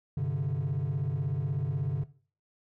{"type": "chord", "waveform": "triangle", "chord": "G suspended fourth", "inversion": "none", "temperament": "just", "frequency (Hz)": [98, 130.67, 147], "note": ["G2", "C3", "D3"], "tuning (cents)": [0, -2, 2], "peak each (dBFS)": [-33, -29, -28], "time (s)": [0.17, 2.04], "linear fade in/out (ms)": 5, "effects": ["noise-tail reverb RT60 0.4 s tail -17 dB re dry", "tanh soft clip ceiling -21 dBFS"]}